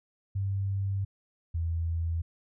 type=tone pair in turn; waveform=sine; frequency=98 / 83.03 Hz; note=G2 / E2; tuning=0 / +13 cents; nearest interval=minor third; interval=287 cents; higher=first; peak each=-27 dBFS; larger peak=neither; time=0.35-1.05 / 1.54-2.22 s; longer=first; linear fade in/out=10 ms; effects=none